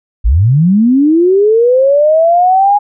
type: linear sweep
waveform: sine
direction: up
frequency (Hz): 45 to 830.6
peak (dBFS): -5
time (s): 0.24-2.79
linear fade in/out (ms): 20
effects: none